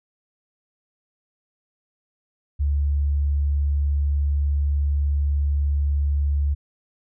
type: tone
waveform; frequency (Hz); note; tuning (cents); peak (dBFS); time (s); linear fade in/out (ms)
sine; 71.7; D2; -41; -18; 2.59-6.55; 20
effects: none